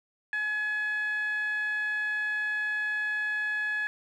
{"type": "tone with band-pass filter", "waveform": "15% pulse", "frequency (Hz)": 848, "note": "G#5", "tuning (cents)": 36, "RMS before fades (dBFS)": -30, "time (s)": [0.33, 3.87], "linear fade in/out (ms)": 0, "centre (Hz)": 1800, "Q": 8.2, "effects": []}